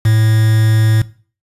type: tone with quantisation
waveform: triangle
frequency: 110 Hz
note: A2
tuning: in tune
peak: -6 dBFS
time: 0.05-1.02 s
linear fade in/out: 5 ms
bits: 4
effects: noise-tail reverb RT60 0.4 s tail -18 dB re dry + resampled to 32000 Hz